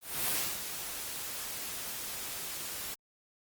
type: noise with ADSR envelope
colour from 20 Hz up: white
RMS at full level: -30 dBFS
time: 0.01-2.95 s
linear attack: 270 ms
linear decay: 300 ms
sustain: -9 dB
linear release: 17 ms
effects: Opus 32 kbps